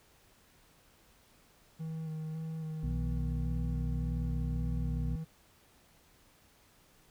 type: tone with vibrato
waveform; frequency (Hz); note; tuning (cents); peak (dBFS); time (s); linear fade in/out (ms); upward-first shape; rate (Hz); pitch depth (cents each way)
triangle; 158.7; D#3; +35; -34; 1.79-5.25; 20; square; 1.8; 17
type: harmonic tone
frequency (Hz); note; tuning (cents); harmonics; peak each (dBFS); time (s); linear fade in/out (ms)
61.2; B1; -15; 1 / 2 / 3 / 4; -33 / -39 / -49 / -42; 2.83-5.16; 5
effects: pink hiss -64 dBFS RMS until 7.1 s